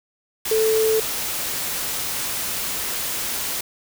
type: tone in noise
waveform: sine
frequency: 440 Hz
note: A4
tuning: in tune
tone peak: -16 dBFS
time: 0.51-1 s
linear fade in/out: 5 ms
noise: white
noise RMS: -26 dBFS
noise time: 0.45-3.61 s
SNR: +7 dB
effects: none